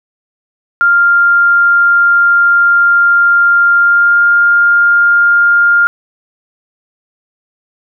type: tone with pitch glide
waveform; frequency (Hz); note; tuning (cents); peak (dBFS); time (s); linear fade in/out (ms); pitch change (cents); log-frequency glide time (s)
sine; 1396.9 to 1405; F6 to F6; 0 to +10; -5; 0.81-5.87; 0; +10; 3.76-4.2
effects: none